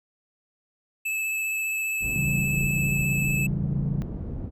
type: tone with vibrato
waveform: square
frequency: 2612 Hz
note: E7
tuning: 17 cents flat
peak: -26 dBFS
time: 1.05-3.47 s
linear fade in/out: 10 ms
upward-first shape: sine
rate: 15 Hz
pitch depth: 13 cents each way
type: low-pass noise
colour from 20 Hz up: pink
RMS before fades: -33 dBFS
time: 2-4.51 s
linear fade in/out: 50 ms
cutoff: 290 Hz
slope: 12 dB/octave
type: chord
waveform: sine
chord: C# diminished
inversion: none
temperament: equal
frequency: 138.59 / 164.81 / 196 Hz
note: C#3 / E3 / G3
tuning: 0 / 0 / 0 cents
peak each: -26 / -31 / -31 dBFS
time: 2.16-4.02 s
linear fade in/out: 0 ms
effects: none

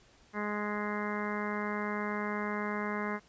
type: harmonic tone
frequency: 208.4 Hz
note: G#3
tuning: 6 cents sharp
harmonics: 1 / 2 / 3 / 4 / 5 / 6 / 7 / 8 / 9 / 10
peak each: -36 / -39 / -43 / -44 / -40 / -43 / -45 / -43 / -46 / -43 dBFS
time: 0.33-3.2 s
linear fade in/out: 50 ms
effects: pink hiss -62 dBFS RMS until 3.28 s + resampled to 16000 Hz

